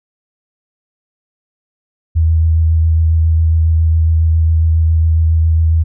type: tone with vibrato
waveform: sine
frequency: 80.8 Hz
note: E2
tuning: 34 cents flat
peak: -8 dBFS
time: 2.15-5.84 s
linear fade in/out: 20 ms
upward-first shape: sine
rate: 7.3 Hz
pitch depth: 17 cents each way
effects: none

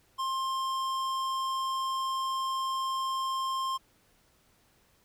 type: tone with tanh clipping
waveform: sine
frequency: 1058 Hz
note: C6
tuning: 19 cents sharp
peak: -31 dBFS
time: 0.18-3.78 s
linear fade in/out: 20 ms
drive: 16 dB
effects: pink hiss -66 dBFS RMS until 5.04 s

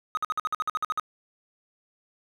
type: tone bursts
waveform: triangle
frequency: 1256 Hz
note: D#6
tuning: 16 cents sharp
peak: -22 dBFS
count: 12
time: 0.15-0.997 s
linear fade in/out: 0 ms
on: 22 ms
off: 53 ms
effects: none

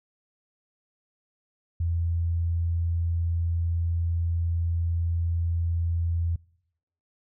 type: tone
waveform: sine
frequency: 84.4 Hz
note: E2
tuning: 41 cents sharp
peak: -23 dBFS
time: 1.8-6.36 s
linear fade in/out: 5 ms
effects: noise-tail reverb RT60 0.8 s tail -26 dB re dry

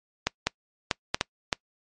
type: clicks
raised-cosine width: 0.2 ms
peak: -5 dBFS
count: 6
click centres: 0.27 / 0.47 / 0.912 / 1.145 / 1.211 / 1.528 s
effects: noise-tail reverb RT60 0.1 s tail -25 dB re dry + MP3 48 kbps

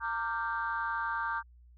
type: chord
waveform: sine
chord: G minor seventh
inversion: first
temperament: equal with one note detuned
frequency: 916.8 / 1174.7 / 1396.9 / 1568 Hz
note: Bb5 / D6 / F6 / G6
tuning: -29 / 0 / 0 / 0 cents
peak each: -35 / -35 / -39 / -35 dBFS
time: 0-1.43 s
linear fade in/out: 50 ms
effects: tanh soft clip ceiling -22 dBFS + added 60 Hz sine -54 dBFS peak until 1.77 s

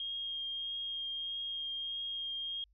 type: tone with vibrato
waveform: sine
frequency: 3236 Hz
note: G#7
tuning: 46 cents flat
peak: -36 dBFS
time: 0-2.64 s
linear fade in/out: 2 ms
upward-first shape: triangle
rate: 1.6 Hz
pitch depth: 13 cents each way
effects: added 50 Hz sine -65 dBFS peak until 2.73 s

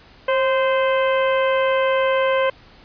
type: harmonic tone with a mistuned harmonic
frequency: 518 Hz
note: C5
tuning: 17 cents flat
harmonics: 1 / 2 / 3 / 4 / 5 / 6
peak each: -17 / -23 / -27 / -29 / -31 / -33 dBFS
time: 0.28-2.5 s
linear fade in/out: 5 ms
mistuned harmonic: 1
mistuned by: +48 cents
effects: pink hiss -48 dBFS RMS until 2.84 s + resampled to 11025 Hz

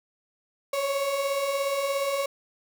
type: beating tone pair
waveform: 35% pulse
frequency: 540 / 557 Hz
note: C#5 / C#5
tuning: -45 / +8 cents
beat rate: 17 Hz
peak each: -32 / -24 dBFS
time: 0.73-2.26 s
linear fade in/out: 5 ms
effects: none

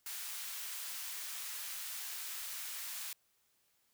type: high-pass noise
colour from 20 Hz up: white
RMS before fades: -43 dBFS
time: 0.06-3.13 s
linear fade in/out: 2 ms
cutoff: 1200 Hz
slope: 12 dB/octave
effects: white hiss -75 dBFS RMS until 3.93 s

